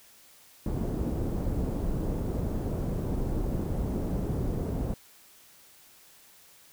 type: low-pass noise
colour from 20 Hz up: pink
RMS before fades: -30 dBFS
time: 0.66-4.94 s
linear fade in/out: 2 ms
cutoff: 410 Hz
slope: 12 dB/octave
effects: white hiss -56 dBFS RMS until 6.72 s